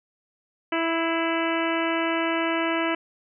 harmonic tone with a mistuned harmonic, 329.6 Hz, E4, in tune, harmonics 1 / 2 / 3 / 4 / 5 / 6 / 7 / 8 / 9, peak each -26 / -29 / -31 / -32 / -33 / -34 / -34 / -35 / -36 dBFS, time 0.72-2.95 s, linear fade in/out 5 ms, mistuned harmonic 6, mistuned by +31 cents, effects none

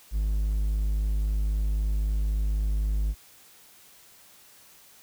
triangle tone, 51.91 Hz, G#1, in tune, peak -21 dBFS, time 0.11-3.15 s, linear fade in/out 50 ms, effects white hiss -54 dBFS RMS until 5.02 s

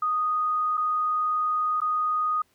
sine tone with dropouts, 1241 Hz, D#6, 5 cents flat, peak -22 dBFS, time 0.02-2.42 s, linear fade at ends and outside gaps 5 ms, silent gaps 0.772-0.776 / 1.804-1.816 s, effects pink hiss -66 dBFS RMS until 2.54 s + high-pass 80 Hz 12 dB/octave

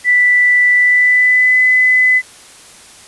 sine tone with pitch glide, 1975.5 to 2011 Hz, B6 to B6, 0 to +31 cents, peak -7 dBFS, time 0.04-2.22 s, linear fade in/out 50 ms, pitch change +31 cents, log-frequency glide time 0.75-1.59 s, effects white hiss -39 dBFS RMS until 3.07 s + resampled to 24000 Hz

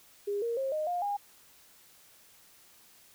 sine tone with pitch steps, 406.5 / 466.9 / 536.4 / 616.1 / 707.8 / 813 Hz, G#4 / A#4 / C5 / D#5 / F5 / G#5, -37 / +3 / +43 / -17 / +23 / -37 cents, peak -29 dBFS, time 0.27-1.17 s, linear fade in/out 10 ms, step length 150 ms, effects white hiss -59 dBFS RMS until 3.14 s

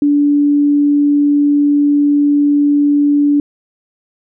sine tone, 289.6 Hz, D4, 24 cents flat, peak -8 dBFS, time 0.02-3.4 s, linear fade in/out 2 ms, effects none

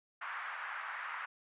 white band-pass noise, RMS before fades -42 dBFS, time 0.21-1.26 s, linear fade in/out 10 ms, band 1000 to 1800 Hz, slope 24 dB/octave, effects resampled to 8000 Hz

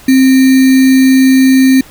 sine tone with sample-and-hold, 262.9 Hz, C4, 8 cents sharp, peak -3 dBFS, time 0.08-1.81 s, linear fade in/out 5 ms, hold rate 2100 Hz, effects pink hiss -37 dBFS RMS until 1.9 s

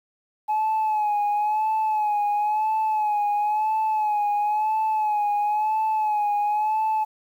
sine tone with vibrato, 849 Hz, G#5, 38 cents sharp, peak -18 dBFS, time 0.48-7.05 s, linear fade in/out 20 ms, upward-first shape sine, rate 0.98 Hz, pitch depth 50 cents each way, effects tanh soft clip ceiling -18 dBFS + 9-bit

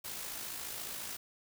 white noise with amplitude modulation, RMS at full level -40 dBFS, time 0.04-1.17 s, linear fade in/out 10 ms, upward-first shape sine, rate 54.4 Hz, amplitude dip 40%, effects none

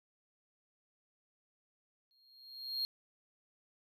triangle tone with exponential growth, 4244 Hz, C8, 24 cents sharp, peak -30 dBFS, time 2.11-2.85 s, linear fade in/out 0 ms, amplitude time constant 160 ms, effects none

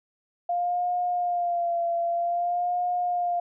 sine tone with vibrato, 698.5 Hz, F5, in tune, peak -23 dBFS, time 0.49-3.4 s, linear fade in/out 5 ms, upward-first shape sine, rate 0.52 Hz, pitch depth 39 cents each way, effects none

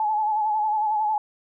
sine tone with vibrato, 855 Hz, A5, 50 cents flat, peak -20 dBFS, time 0-1.18 s, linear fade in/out 2 ms, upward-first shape sine, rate 11 Hz, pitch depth 46 cents each way, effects none

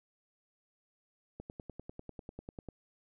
click train, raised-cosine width 2 ms, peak -30 dBFS, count 14, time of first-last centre 1.4-2.687 s, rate 10.1 Hz, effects none

